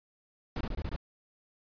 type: noise bursts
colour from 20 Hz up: brown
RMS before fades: -34 dBFS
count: 6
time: 0.56-0.963 s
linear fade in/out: 2 ms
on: 48 ms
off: 23 ms
effects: resampled to 11025 Hz